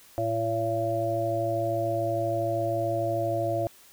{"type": "harmonic tone with a mistuned harmonic", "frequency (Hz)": 113, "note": "A2", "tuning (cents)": 47, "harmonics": [1, 3, 5, 6], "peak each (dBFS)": [-32, -32, -30, -28], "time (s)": [0.18, 3.67], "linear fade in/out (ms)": 0, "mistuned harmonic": 1, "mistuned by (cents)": -24, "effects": ["white hiss -54 dBFS RMS until 3.92 s"]}